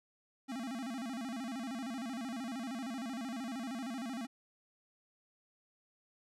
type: tone with vibrato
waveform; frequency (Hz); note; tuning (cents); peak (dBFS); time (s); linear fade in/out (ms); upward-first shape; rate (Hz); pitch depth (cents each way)
square; 246.9; B3; 0; -39; 0.48-4.27; 20; square; 13; 150
effects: low-pass 10000 Hz 12 dB/octave